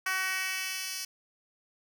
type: tone with high-pass filter sweep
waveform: 10% pulse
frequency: 376.4 Hz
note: F#4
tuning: 30 cents sharp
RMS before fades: -33 dBFS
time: 0.06-1.05 s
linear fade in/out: 5 ms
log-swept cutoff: 1400 to 4300 Hz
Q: 1.4
effects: none